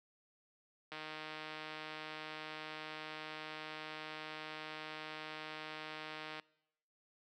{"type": "click train", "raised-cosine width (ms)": 0.3, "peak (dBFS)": -29, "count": 850, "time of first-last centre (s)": [0.92, 6.397], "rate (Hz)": 155, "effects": ["noise-tail reverb RT60 0.9 s tail -24 dB re dry", "high-pass 200 Hz 12 dB/octave"]}